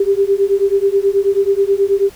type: beating tone pair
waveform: sine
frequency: 391.2 / 400.5 Hz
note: G4 / G4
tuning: -4 / +37 cents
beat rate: 9.3 Hz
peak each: -14 dBFS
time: 0-2.1 s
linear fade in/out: 5 ms
effects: pink hiss -42 dBFS RMS until 2.15 s